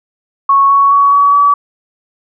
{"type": "tone with pitch steps", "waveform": "sine", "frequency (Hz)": [1105, 1114.6, 1124.3, 1134.1, 1144], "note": ["C#6", "C#6", "C#6", "C#6", "D6"], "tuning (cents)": [-6, 9, 24, 39, -46], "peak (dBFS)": -5, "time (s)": [0.49, 1.54], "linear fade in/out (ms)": 5, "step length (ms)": 210, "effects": []}